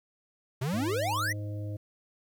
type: exponential sweep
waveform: square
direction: up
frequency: 120 to 2054 Hz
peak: -29 dBFS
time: 0.61-1.33 s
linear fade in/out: 10 ms
type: harmonic tone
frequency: 103.83 Hz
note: G#2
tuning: in tune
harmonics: 1 / 3 / 5 / 6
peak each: -33 / -43 / -47 / -49 dBFS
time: 0.73-1.77 s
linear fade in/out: 10 ms
effects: 11-bit